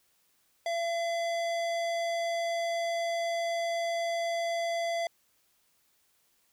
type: tone with low-pass filter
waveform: square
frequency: 677 Hz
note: E5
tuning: 46 cents sharp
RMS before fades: -31 dBFS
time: 0.66-5.07 s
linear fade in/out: 2 ms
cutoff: 6700 Hz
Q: 0.71
effects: white hiss -70 dBFS RMS until 6.52 s